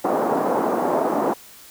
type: band-pass noise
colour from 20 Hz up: white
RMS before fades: -21 dBFS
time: 0.04-1.34 s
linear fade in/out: 10 ms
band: 210 to 900 Hz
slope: 24 dB/octave
effects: white hiss -45 dBFS RMS until 1.7 s